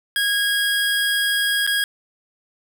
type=tone with dropouts; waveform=25% pulse; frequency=1642 Hz; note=G#6; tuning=20 cents flat; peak=-14 dBFS; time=0.16-1.84 s; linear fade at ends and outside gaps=1 ms; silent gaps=1.666-1.674 s; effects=none